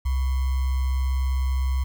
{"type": "tone with sample-and-hold", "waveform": "sine", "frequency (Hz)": 65.41, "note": "C2", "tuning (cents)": 0, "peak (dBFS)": -20, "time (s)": [0.05, 1.84], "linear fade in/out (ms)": 10, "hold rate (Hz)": 1050, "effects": []}